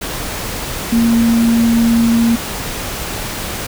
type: tone in noise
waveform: sine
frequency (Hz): 231.3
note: A#3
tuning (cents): -13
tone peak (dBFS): -9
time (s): 0.92-2.36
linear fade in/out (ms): 10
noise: pink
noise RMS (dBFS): -23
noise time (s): 0.01-3.67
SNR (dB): +11
effects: none